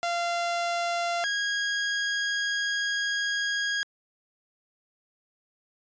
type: tone pair in turn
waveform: sawtooth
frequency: 690 / 1641.1 Hz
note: F5 / G#6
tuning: -21 / -21 cents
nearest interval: octave + minor third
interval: 1500 cents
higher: second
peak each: -22 dBFS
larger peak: neither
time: 0.03-1.24 / 1.24-3.83 s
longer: second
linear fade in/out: 0 ms
effects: resampled to 16000 Hz